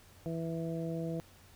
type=harmonic tone; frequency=164.81 Hz; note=E3; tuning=in tune; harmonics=1 / 2 / 3 / 4; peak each=-36 / -40 / -41 / -44 dBFS; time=0.26-1.2 s; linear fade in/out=0 ms; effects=added 92 Hz sine -61 dBFS peak until 1.55 s + pink hiss -60 dBFS RMS until 1.55 s